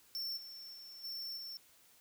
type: tone with level steps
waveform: square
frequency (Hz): 5410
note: E8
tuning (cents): +44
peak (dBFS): -38 / -48 / -50 / -41 / -44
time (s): 0.15-1.57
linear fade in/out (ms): 0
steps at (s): 0.36 / 0.73 / 1.03 / 1.36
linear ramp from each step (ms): 20
effects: white hiss -65 dBFS RMS until 2 s